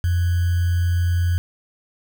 sine tone with sample-and-hold, 87.2 Hz, F2, 2 cents flat, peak -16 dBFS, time 0.04-1.38 s, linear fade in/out 0 ms, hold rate 1575 Hz, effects none

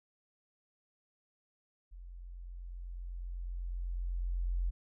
sine tone with level ramp, 44 Hz, F1, 14 cents sharp, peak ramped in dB -46 to -29 dBFS, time 1.91-4.71 s, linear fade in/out 20 ms, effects none

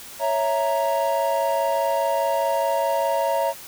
triangle chord, A# diminished, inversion first, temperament equal, 554.4 / 659.3 / 932.3 Hz, C#5 / E5 / A#5, 0 / 0 / 0 cents, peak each -22 dBFS, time 0.19-3.54 s, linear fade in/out 50 ms, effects white hiss -40 dBFS RMS until 3.67 s

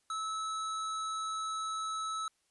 square tone, 1301 Hz, E6, 23 cents flat, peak -35 dBFS, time 0.1-2.28 s, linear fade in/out 2 ms, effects white hiss -75 dBFS RMS until 2.5 s + resampled to 24000 Hz

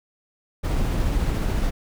brown noise with tremolo, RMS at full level -21 dBFS, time 0.63-1.71 s, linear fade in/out 20 ms, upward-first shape triangle, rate 14 Hz, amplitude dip 25%, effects none

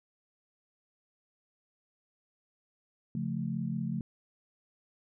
sine chord, Db augmented, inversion none, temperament equal, 138.59 / 174.61 / 220 Hz, Db3 / F3 / A3, 0 / 0 / 0 cents, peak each -36 / -35 / -35 dBFS, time 3.15-4.01 s, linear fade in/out 2 ms, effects none

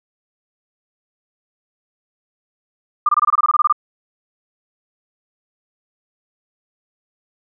sine tone bursts, 1200 Hz, D6, 37 cents sharp, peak -10 dBFS, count 13, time 3.06-3.726 s, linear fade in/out 5 ms, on 30 ms, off 23 ms, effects none

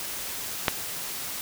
click, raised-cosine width 0.3 ms, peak -3 dBFS, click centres 0.682 s, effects white hiss -34 dBFS RMS until 1.41 s

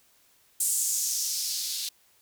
violet noise with band-pass filter sweep, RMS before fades -29 dBFS, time 0.6-1.89 s, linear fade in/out 5 ms, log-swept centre 8200 to 3900 Hz, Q 2.6, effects white hiss -63 dBFS RMS until 2.21 s

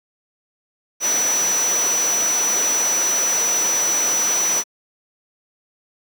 sine tone in noise, 5920 Hz, F#8, in tune, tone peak -17 dBFS, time 1-4.64 s, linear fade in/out 50 ms, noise pink, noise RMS -24 dBFS, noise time 1-4.64 s, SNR +4 dB, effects high-pass 400 Hz 12 dB/octave

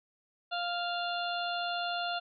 harmonic tone, 698.5 Hz, F5, in tune, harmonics 1 / 2 / 4 / 5 / 6, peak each -34 / -37 / -40 / -41 / -42 dBFS, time 0.51-2.2 s, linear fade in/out 20 ms, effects none

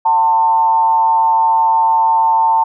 sine tone with frequency modulation, 897 Hz, A5, 33 cents sharp, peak -9 dBFS, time 0.05-2.64 s, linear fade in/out 10 ms, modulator 153 Hz, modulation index 0.43, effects none

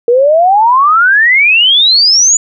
sine exponential sweep, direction up, 463.9 to 7030 Hz, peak -4 dBFS, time 0.08-2.37 s, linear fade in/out 2 ms, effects none

